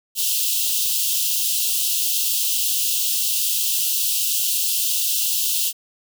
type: high-pass noise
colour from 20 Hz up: white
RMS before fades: -21 dBFS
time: 0.15-5.73 s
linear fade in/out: 50 ms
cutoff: 2700 Hz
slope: 96 dB/octave
effects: none